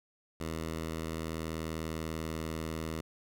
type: tone with pitch glide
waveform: 10% pulse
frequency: 80.6 to 80.09 Hz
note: E2 to E2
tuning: -38 to -49 cents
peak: -27 dBFS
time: 0.4-3.01 s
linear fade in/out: 5 ms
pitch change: -11 cents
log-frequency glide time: 0.97-2.43 s
effects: none